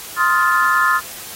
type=chord; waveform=sine; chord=F dominant seventh; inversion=second; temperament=just; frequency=1047.7 / 1257.2 / 1396.9 / 1746.1 Hz; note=C6 / Eb6 / F6 / A6; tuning=+2 / +18 / 0 / -14 cents; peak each=-18 dBFS; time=0.16-1.01 s; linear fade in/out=50 ms; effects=white hiss -33 dBFS RMS until 1.35 s + AAC 48 kbps